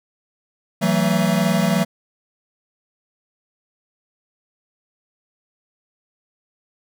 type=tone cluster; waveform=square; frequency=165.7 / 188.6 / 225.3 / 664 Hz; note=E3 / F#3 / A3 / E5; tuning=+9 / +33 / +41 / +12 cents; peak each=-22 / -20 / -23 / -27 dBFS; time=0.81-1.85 s; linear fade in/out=20 ms; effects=none